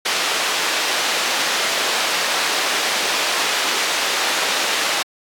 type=low-pass noise; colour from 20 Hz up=white; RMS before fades=-20 dBFS; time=0.05-5.03 s; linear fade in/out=10 ms; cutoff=4300 Hz; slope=12 dB/octave; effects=high-pass 400 Hz 12 dB/octave + AAC 64 kbps